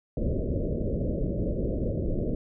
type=low-pass noise; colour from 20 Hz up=pink; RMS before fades=-28 dBFS; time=0.17-2.35 s; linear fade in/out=2 ms; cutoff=610 Hz; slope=96 dB/octave; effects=none